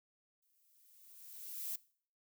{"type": "noise with exponential growth", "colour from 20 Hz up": "violet", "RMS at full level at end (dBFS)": -39, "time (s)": [0.42, 1.76], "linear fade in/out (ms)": 5, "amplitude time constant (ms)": 290, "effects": ["noise-tail reverb RT60 0.5 s tail -21 dB re dry"]}